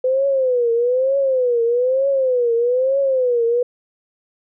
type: tone with vibrato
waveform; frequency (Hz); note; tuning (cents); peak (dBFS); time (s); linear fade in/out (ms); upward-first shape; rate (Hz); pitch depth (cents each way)
sine; 506; B4; +42; -14; 0.04-3.63; 5; triangle; 1.1; 170
effects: none